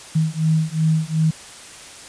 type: beating tone pair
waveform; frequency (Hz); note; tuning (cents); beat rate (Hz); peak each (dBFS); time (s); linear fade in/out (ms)
sine; 157.4 / 160.1; D#3 / D#3; +20 / +50; 2.7; -19; 0.15-1.31; 10
effects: white hiss -39 dBFS RMS until 2.08 s + resampled to 22050 Hz